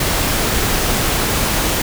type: noise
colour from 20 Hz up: pink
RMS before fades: -17 dBFS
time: 0-1.82 s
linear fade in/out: 5 ms
effects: none